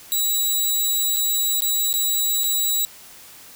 10% pulse tone with dropouts, 3898 Hz, B7, 23 cents flat, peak -11 dBFS, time 0.12-2.85 s, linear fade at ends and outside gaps 0 ms, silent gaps 1.163-1.168 / 1.605-1.621 / 1.929-1.939 / 2.436-2.441 s, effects white hiss -44 dBFS RMS until 3.55 s

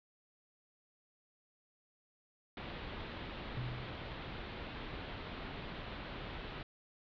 pink low-pass noise, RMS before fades -45 dBFS, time 2.57-6.63 s, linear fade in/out 2 ms, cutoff 4000 Hz, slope 48 dB/octave
sine tone with exponential decay, 123.47 Hz, B2, in tune, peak -35 dBFS, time 3.57-4.54 s, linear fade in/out 0 ms, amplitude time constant 210 ms
effects none

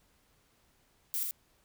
violet noise with echo, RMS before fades -33 dBFS, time 1.14-1.23 s, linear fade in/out 0 ms, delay 80 ms, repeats 1, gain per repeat -3 dB, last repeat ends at 1.31 s, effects pink hiss -69 dBFS RMS until 1.64 s

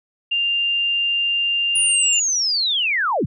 sine tone, 2794 Hz, F7, in tune, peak -17 dBFS, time 0.31-2.2 s, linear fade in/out 10 ms
sine linear sweep, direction down, 9800 to 65.41 Hz, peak -17 dBFS, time 1.75-3.26 s, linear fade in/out 10 ms
effects none

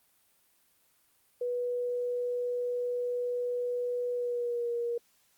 sine tone with pitch glide, 489.4 to 473.3 Hz, B4 to A#4, -16 to +26 cents, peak -29 dBFS, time 1.41-4.98 s, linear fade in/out 5 ms, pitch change -58 cents, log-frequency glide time 4.13-4.7 s, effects white hiss -68 dBFS RMS until 5.37 s + Opus 32 kbps

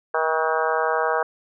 harmonic tone with a mistuned harmonic, 159.3 Hz, D#3, 41 cents sharp, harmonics 3 / 4 / 5 / 6 / 7 / 8 / 9 / 10, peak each -25 / -26 / -27 / -28 / -28 / -29 / -30 / -30 dBFS, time 0.14-1.23 s, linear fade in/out 5 ms, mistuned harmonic 9, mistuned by +35 cents, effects none

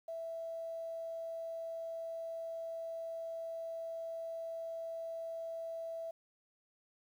sine tone, 659.3 Hz, E5, in tune, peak -39 dBFS, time 0.08-6.11 s, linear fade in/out 5 ms, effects 11-bit

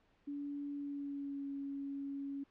sine tone with pitch glide, 286.1 to 278.4 Hz, D4 to C#4, -45 to +8 cents, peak -39 dBFS, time 0.27-2.44 s, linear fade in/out 10 ms, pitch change -47 cents, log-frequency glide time 0.73-1.5 s, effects pink hiss -72 dBFS RMS until 2.5 s + low-pass 3000 Hz 12 dB/octave

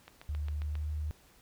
click train, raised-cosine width 0.3 ms, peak -31 dBFS, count 6, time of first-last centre 0.08-0.754 s, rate 7.42 Hz
sine tone with pitch glide, 74.4 to 75.96 Hz, D2 to D#2, +23 to -41 cents, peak -32 dBFS, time 0.29-1.11 s, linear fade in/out 0 ms, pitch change +36 cents, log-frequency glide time 0.5-0.9 s
effects pink hiss -62 dBFS RMS until 1.41 s

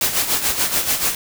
white noise with tremolo, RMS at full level -17 dBFS, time 0.01-1.15 s, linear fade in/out 2 ms, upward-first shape sine, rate 6.9 Hz, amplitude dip 65%, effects none

